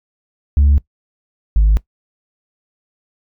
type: tone pair in turn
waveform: sine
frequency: 71.5 / 51.97 Hz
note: D2 / G#1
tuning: -46 / +2 cents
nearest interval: tritone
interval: 552 cents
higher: first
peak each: -6 dBFS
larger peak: neither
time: 0.57-0.78 / 1.56-1.77 s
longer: neither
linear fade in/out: 0 ms
effects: noise-tail reverb RT60 0.1 s tail -20 dB re dry + tanh soft clip ceiling -6 dBFS